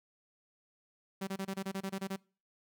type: tone bursts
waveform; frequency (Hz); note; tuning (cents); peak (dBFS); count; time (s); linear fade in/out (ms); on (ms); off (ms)
sawtooth; 193.2; G3; -25; -31; 11; 1.21-2.163; 10; 63; 26
effects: noise-tail reverb RT60 0.4 s tail -25 dB re dry